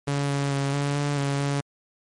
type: tone with pitch steps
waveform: sawtooth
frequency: 141.7 / 140.6 / 138.9 / 142.4 / 144.3 / 140.1 / 141.4 Hz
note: C#3 / C#3 / C#3 / C#3 / D3 / C#3 / C#3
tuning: +38 / +25 / +4 / +47 / -30 / +19 / +35 cents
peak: -19 dBFS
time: 0.07-1.61 s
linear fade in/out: 10 ms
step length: 220 ms
effects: MP3 48 kbps